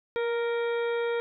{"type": "harmonic tone with a mistuned harmonic", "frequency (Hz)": 466.2, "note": "A#4", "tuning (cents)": 0, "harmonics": [1, 2, 3, 4, 5, 7, 8], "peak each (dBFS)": [-26, -38, -38, -41, -42, -47, -49], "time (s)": [0.16, 1.2], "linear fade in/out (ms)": 0, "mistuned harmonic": 1, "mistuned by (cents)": 17, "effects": []}